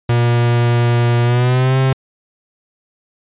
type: tone with pitch glide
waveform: 45% pulse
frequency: 119.3 to 132.37 Hz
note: A#2 to C3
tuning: +41 to +20 cents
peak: -11 dBFS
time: 0.09-1.93 s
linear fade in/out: 5 ms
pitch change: +179 cents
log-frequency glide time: 1.23-1.77 s
effects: resampled to 8000 Hz